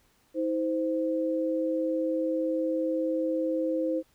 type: tone pair together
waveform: sine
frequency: 320.2 / 518.3 Hz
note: D#4 / C5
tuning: +50 / -16 cents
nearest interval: minor sixth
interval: 834 cents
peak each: -28 dBFS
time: 0.34-4.03 s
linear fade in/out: 50 ms
effects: pink hiss -66 dBFS RMS until 4.14 s